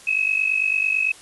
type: tone pair together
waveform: sine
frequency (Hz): 2545 / 2594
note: D#7 / E7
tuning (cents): +39 / -28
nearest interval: unison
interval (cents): 33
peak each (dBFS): -21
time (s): 0.07-1.12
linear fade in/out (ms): 5
effects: white hiss -45 dBFS RMS until 1.21 s + resampled to 24000 Hz